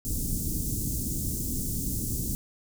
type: band-stop noise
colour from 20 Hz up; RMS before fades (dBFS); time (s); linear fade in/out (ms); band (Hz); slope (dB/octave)
pink; -30; 0.05-2.35; 0; 300 to 6800; 24
effects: none